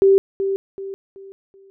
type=tone with echo; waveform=sine; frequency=389.8 Hz; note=G4; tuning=10 cents flat; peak=-9 dBFS; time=0.02-0.18 s; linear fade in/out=0 ms; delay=380 ms; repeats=4; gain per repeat=-9 dB; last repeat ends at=1.7 s; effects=none